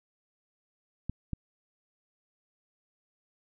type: clicks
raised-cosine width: 5 ms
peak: -20 dBFS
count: 2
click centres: 1.096 / 1.333 s
effects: none